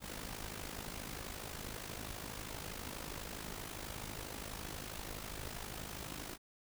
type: noise with amplitude modulation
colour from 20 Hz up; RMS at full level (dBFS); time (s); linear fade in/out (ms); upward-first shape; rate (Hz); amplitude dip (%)
pink; -42; 0-6.38; 50; sine; 52.3; 70
effects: none